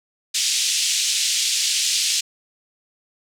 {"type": "band-pass noise", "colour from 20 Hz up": "white", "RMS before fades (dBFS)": -21, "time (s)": [0.34, 2.21], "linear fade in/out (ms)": 10, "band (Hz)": [2700, 7600], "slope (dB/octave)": 24, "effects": []}